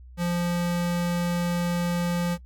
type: tone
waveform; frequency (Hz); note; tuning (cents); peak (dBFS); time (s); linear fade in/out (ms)
square; 174.1; F3; -5; -24; 0.17-2.38; 50
effects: noise-tail reverb RT60 0.1 s tail -19 dB re dry + added 62 Hz sine -43 dBFS peak until 2.45 s